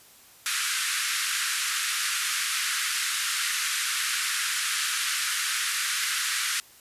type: band-pass noise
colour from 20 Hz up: pink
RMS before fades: -28 dBFS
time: 0.46-6.6 s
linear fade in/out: 0 ms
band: 1300 to 12000 Hz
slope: 48 dB/octave
effects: white hiss -53 dBFS RMS until 6.8 s + resampled to 32000 Hz